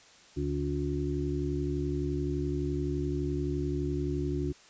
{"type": "harmonic tone", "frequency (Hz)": 71.7, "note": "D2", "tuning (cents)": -41, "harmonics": [1, 2, 4, 5], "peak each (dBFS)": [-34, -34, -34, -34], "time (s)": [0.36, 4.53], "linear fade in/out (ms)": 20, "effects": ["white hiss -56 dBFS RMS until 4.69 s", "resampled to 16000 Hz"]}